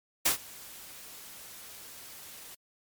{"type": "noise with ADSR envelope", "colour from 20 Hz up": "white", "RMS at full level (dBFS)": -23, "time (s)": [0.25, 2.55], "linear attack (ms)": 12, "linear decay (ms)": 110, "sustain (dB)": -24, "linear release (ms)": 7, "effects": ["MP3 96 kbps"]}